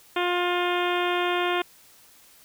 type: harmonic tone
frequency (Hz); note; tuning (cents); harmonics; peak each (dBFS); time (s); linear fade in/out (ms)
354.3; F4; +25; 1 / 2 / 3 / 4 / 5 / 6 / 7 / 8 / 9 / 10; -26 / -29 / -30 / -32 / -35 / -36 / -34 / -37 / -36 / -39; 0.16-1.62; 5
effects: white hiss -54 dBFS RMS until 2.44 s